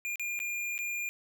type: tone with dropouts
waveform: square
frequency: 2409 Hz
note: D7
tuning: 43 cents sharp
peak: -33 dBFS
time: 0.05-1.09 s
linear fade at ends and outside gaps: 0 ms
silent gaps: 0.157-0.196 / 0.391-0.401 / 0.779-0.789 s
effects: none